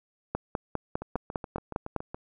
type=two click trains; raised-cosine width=1 ms; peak=-22 / -14 dBFS; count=9 / 9; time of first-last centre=1.02-2.145 / 0.35-1.963 s; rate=7.11 / 4.96 Hz; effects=none